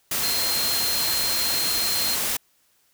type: tone in noise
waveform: sine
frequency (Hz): 4186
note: C8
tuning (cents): 0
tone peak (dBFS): -25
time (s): 0.23-2.15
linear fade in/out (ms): 5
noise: white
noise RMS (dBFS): -25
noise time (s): 0.11-2.37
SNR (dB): -3
effects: white hiss -64 dBFS RMS until 2.93 s